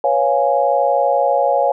sine chord, C# dominant seventh, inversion third, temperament equal, 493.9 / 554.4 / 698.5 / 830.6 Hz, B4 / C#5 / E#5 / G#5, 0 / 0 / 0 / 0 cents, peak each -22 / -16 / -18 / -18 dBFS, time 0.04-1.72 s, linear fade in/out 2 ms, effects none

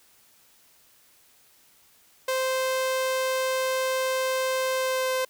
sawtooth tone with pitch glide, 521 to 517.4 Hz, C5 to C5, -7 to -19 cents, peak -20 dBFS, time 2.28-5.25 s, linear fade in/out 5 ms, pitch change -12 cents, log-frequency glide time 4.74-5.12 s, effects white hiss -59 dBFS RMS until 5.29 s

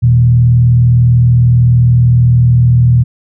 sine tone with frequency modulation, 120.8 Hz, B2, 38 cents flat, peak -4 dBFS, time 0.02-3.04 s, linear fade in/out 20 ms, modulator 39.9 Hz, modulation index 0.53, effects none

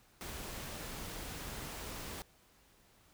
pink noise, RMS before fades -44 dBFS, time 0.21-2.22 s, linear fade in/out 0 ms, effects pink hiss -66 dBFS RMS until 3.13 s

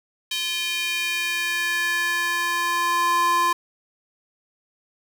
square tone with high-pass filter sweep, 345.7 Hz, F4, 18 cents flat, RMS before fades -23 dBFS, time 0.31-3.53 s, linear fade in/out 5 ms, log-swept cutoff 3100 to 920 Hz, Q 2.9, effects none

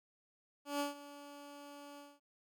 15% pulse tone with ADSR envelope, 287.2 Hz, D4, 39 cents flat, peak -27 dBFS, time 0.65-2.2 s, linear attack 150 ms, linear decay 140 ms, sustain -17 dB, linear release 220 ms, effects none

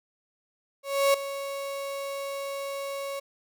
35% pulse tone with ADSR envelope, 554.4 Hz, C#5, in tune, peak -16 dBFS, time 0.83-3.2 s, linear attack 310 ms, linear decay 4 ms, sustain -14 dB, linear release 11 ms, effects none

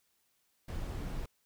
brown noise, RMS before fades -38 dBFS, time 0.68-1.26 s, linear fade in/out 5 ms, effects white hiss -75 dBFS RMS until 1.45 s

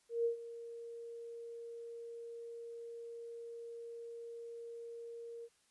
sine tone with ADSR envelope, 466.2 Hz, A#4, in tune, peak -29 dBFS, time 0.09-5.49 s, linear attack 160 ms, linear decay 110 ms, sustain -16 dB, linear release 49 ms, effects white hiss -73 dBFS RMS until 5.7 s + resampled to 24000 Hz

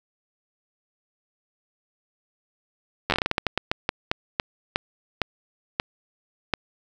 slowing click train, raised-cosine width 0.3 ms, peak -5 dBFS, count 20, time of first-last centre 3.1-6.538 s, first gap 10 ms, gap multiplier 1.27, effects 7-bit

